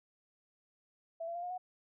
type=tone with pitch steps; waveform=sine; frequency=662 / 679 / 696.5 / 714.4 / 732.8 Hz; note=E5 / F5 / F5 / F5 / F#5; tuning=+7 / -49 / -5 / +39 / -17 cents; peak=-37 dBFS; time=1.2-1.58 s; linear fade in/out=10 ms; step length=76 ms; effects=none